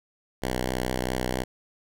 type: tone with vibrato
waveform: 5% pulse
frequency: 63 Hz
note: B1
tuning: 35 cents sharp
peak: -15 dBFS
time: 0.42-1.44 s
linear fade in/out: 10 ms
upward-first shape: triangle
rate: 4.5 Hz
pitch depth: 29 cents each way
effects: none